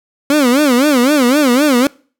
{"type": "tone with vibrato", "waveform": "30% pulse", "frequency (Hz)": 270, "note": "C#4", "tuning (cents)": -45, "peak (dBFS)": -6, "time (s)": [0.3, 1.87], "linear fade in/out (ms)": 2, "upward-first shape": "sine", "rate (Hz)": 3.9, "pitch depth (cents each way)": 210, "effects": ["noise-tail reverb RT60 0.4 s tail -24 dB re dry"]}